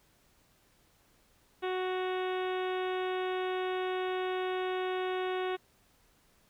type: harmonic tone with a mistuned harmonic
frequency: 370 Hz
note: F#4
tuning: in tune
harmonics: 1 / 2 / 3 / 4 / 5 / 6 / 7 / 8 / 9 / 10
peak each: -32 / -38 / -42 / -44 / -46 / -48 / -49 / -50 / -51 / -52 dBFS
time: 1.62-5.57 s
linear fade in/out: 20 ms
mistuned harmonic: 8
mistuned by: -23 cents
effects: pink hiss -67 dBFS RMS until 6.49 s